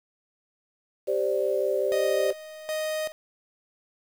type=chord; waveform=sine; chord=G suspended fourth; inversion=none; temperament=just; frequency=392 / 522.7 / 588 Hz; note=G4 / C5 / D5; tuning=0 / -2 / +2 cents; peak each=-27 dBFS; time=1.07-2.33 s; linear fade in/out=20 ms
type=tone with tremolo; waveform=45% pulse; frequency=622.3 Hz; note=D#5; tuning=in tune; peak=-27 dBFS; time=1.92-3.12 s; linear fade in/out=0 ms; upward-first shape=square; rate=1.3 Hz; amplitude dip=75%
effects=8-bit